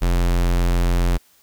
square tone, 43.65 Hz, F1, in tune, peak -16 dBFS, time 0.01-1.18 s, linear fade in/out 20 ms, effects white hiss -56 dBFS RMS until 1.42 s

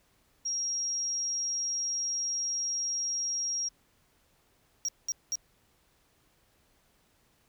sine tone, 5620 Hz, F8, 10 cents sharp, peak -29 dBFS, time 0.45-3.69 s, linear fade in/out 10 ms
triangle tone bursts, 5650 Hz, F8, 19 cents sharp, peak -27 dBFS, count 3, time 4.85-5.355 s, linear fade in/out 0 ms, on 35 ms, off 200 ms
effects pink hiss -68 dBFS RMS until 7.48 s

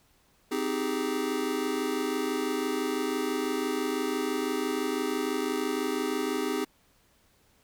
square chord, Ab major seventh, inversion first, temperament just, 259.6 / 311.5 / 389.3 / 415.3 Hz, C4 / Eb4 / G4 / Ab4, -13 / +2 / -12 / 0 cents, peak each -34 dBFS, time 0.51-6.65 s, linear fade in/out 10 ms, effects pink hiss -65 dBFS RMS until 7.63 s

